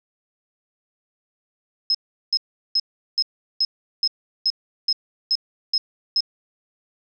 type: tone bursts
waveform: sine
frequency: 5150 Hz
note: E8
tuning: 41 cents flat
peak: -16 dBFS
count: 11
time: 1.9-6.206 s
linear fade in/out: 2 ms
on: 46 ms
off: 380 ms
effects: none